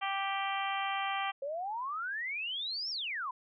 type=harmonic tone; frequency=392 Hz; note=G4; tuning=in tune; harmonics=2 / 3 / 4 / 5 / 6 / 7 / 8; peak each=-35 / -37 / -44 / -41 / -41 / -44 / -42 dBFS; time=0.01-1.32 s; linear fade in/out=20 ms
type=exponential two-way sweep; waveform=sine; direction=up then down; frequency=535 to 5588 to 964 Hz; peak=-34 dBFS; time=1.42-3.31 s; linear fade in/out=5 ms; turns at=2.9 s
effects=none